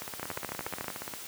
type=two click trains; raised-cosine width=0.5 ms; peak=-18 / -22 dBFS; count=10 / 20; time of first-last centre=0.23-0.882 / 0.02-1.138 s; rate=13.8 / 17 Hz; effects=white hiss -43 dBFS RMS until 1.27 s + high-pass 80 Hz 12 dB/octave